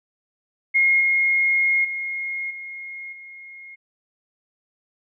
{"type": "tone with level steps", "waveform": "sine", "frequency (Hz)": 2148, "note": "C7", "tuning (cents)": 45, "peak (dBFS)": [-14, -16, -25, -32, -38], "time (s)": [0.74, 3.76], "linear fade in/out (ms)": 20, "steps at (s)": [1, 1.84, 2.5, 3.12], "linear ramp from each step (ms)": 10, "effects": []}